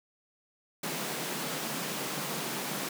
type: high-pass noise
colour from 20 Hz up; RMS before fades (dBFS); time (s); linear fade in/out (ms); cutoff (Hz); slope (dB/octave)
pink; -35; 0.83-2.89; 5; 140; 96
effects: none